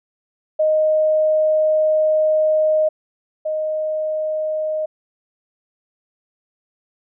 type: tone pair in turn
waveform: sine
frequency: 621 / 621 Hz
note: D#5 / D#5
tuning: -3 / -3 cents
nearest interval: unison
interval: 0 cents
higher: neither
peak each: -13 / -19 dBFS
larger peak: first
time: 0.59-2.89 / 3.45-4.86 s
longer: first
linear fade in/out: 10 ms
effects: none